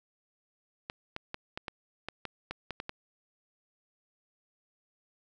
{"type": "clicks", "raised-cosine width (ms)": 0.3, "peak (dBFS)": -20, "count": 11, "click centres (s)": [0.899, 1.164, 1.344, 1.575, 1.682, 2.086, 2.253, 2.51, 2.707, 2.801, 2.894], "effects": []}